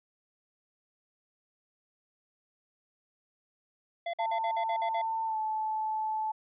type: tone bursts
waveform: square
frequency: 684 Hz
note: F5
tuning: 36 cents flat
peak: -32 dBFS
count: 8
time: 4.06-5.017 s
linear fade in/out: 5 ms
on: 75 ms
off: 51 ms
type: tone with pitch glide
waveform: sine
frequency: 895 to 869.5 Hz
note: A5 to A5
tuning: +29 to -21 cents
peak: -29 dBFS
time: 4.19-6.32 s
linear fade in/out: 10 ms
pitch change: -50 cents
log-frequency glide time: 5.26-5.37 s
effects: resampled to 8000 Hz